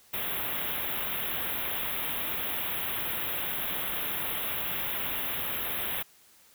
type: band-stop noise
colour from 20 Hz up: white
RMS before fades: -32 dBFS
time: 0.13-6.03 s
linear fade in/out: 10 ms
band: 3700 to 11000 Hz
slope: 96 dB/octave
effects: white hiss -59 dBFS RMS until 6.54 s